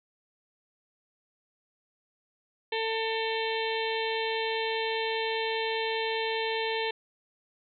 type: harmonic tone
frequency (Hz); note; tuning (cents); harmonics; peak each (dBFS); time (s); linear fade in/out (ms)
447.5; A4; +29; 1 / 2 / 4 / 5 / 6 / 7 / 8 / 9; -31 / -34 / -37 / -38 / -39 / -39 / -40 / -41; 2.72-6.91; 5
effects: none